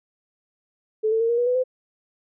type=tone with pitch steps; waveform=sine; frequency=434.4 / 446.4 / 458.6 / 471.3 / 484.2 / 497.6 / 511.2 Hz; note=A4 / A4 / A#4 / A#4 / B4 / B4 / C5; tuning=-22 / +25 / -28 / +19 / -34 / +13 / -40 cents; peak=-18 dBFS; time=1.03-1.639 s; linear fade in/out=20 ms; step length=87 ms; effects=none